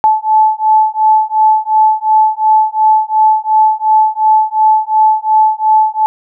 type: beating tone pair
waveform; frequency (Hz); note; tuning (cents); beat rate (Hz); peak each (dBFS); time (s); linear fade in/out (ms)
sine; 866 / 868.8; A5 / A5; -28 / -22; 2.8; -10; 0.04-6.06; 0
effects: none